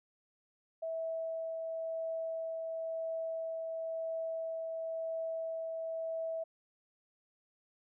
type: tone with tremolo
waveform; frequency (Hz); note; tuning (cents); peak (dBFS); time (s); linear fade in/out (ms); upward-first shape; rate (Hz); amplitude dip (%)
sine; 652; E5; -19; -34; 0.82-6.44; 10; triangle; 0.97; 25
effects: none